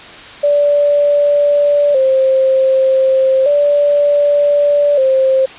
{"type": "tone with vibrato", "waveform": "sine", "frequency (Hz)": 554, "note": "C#5", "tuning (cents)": -1, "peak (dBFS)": -8, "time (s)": [0.43, 5.46], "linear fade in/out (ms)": 10, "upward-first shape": "square", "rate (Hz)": 0.33, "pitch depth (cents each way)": 80, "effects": ["white hiss -33 dBFS RMS until 5.58 s", "resampled to 8000 Hz"]}